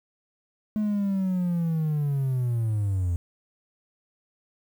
triangle linear sweep, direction down, 215.1 to 84.5 Hz, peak -20 dBFS, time 0.76-3.16 s, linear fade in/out 0 ms, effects tanh soft clip ceiling -16 dBFS + 9-bit

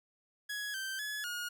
sawtooth tone with pitch steps, 1674 / 1558 / 1701 / 1435 Hz, G#6 / G6 / G#6 / F6, +13 / -11 / +41 / +47 cents, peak -33 dBFS, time 0.49-1.49 s, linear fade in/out 10 ms, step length 250 ms, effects 12-bit

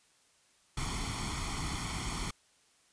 pink noise with comb filter, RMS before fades -36 dBFS, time 0.77-2.31 s, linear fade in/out 5 ms, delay 0.91 ms, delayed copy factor +0.75, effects white hiss -67 dBFS RMS until 2.92 s + resampled to 22050 Hz

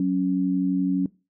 sine tone pair together, 185.32 / 277.2 Hz, F#3 / C#4, +3 / 0 cents, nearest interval perfect fifth, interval 697 cents, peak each -23 / -22 dBFS, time 0-1.06 s, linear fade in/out 2 ms, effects noise-tail reverb RT60 0.3 s tail -22 dB re dry

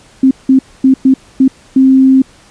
sine tone bursts at uneven times, 264.3 Hz, C4, 18 cents sharp, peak -3 dBFS, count 6, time 0.23-0.31 / 0.49-0.59 / 0.84-0.94 / 1.05-1.14 / 1.4-1.48 / 1.76-2.22 s, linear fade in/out 5 ms, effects pink hiss -43 dBFS RMS until 2.5 s + resampled to 22050 Hz

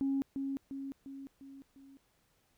sine tone with echo, 273.1 Hz, C#4, 26 cents flat, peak -28 dBFS, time 0.01-0.22 s, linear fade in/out 0 ms, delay 350 ms, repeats 5, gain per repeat -5 dB, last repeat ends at 1.97 s, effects tanh soft clip ceiling -25 dBFS + pink hiss -73 dBFS RMS until 2.57 s

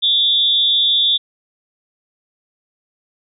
sine tone with amplitude modulation, 3520 Hz, A7, in tune, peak -8 dBFS, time 0.02-1.18 s, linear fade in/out 20 ms, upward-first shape sine, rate 254 Hz, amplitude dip 85%, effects none

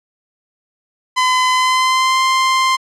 sawtooth tone with pitch glide, 1017 to 1046.8 Hz, C6 to C6, -50 to 0 cents, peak -8 dBFS, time 1.16-2.77 s, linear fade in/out 20 ms, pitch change +50 cents, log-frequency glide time 1.51-2.22 s, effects low-pass 7000 Hz 12 dB/octave

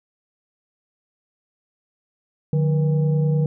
sine tone with frequency modulation, 150 Hz, D3, 37 cents sharp, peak -16 dBFS, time 2.53-3.46 s, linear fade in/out 2 ms, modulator 330 Hz, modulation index 0.53, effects none

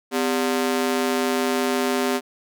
sawtooth ring-modulated tone, 326.3 Hz, E4, 18 cents flat, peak -13 dBFS, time 0.11-2.21 s, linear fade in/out 50 ms, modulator 72.8 Hz, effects none

